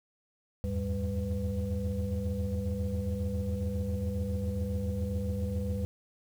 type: tone cluster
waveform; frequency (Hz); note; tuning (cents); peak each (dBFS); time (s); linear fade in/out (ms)
sine; 80 / 87.3 / 102.1 / 197.4 / 497; D#2 / F2 / G#2 / G3 / B4; +49 / 0 / -29 / +12 / +11; -33 / -36 / -35 / -34 / -38; 0.64-5.85; 0
effects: tanh soft clip ceiling -23 dBFS + 9-bit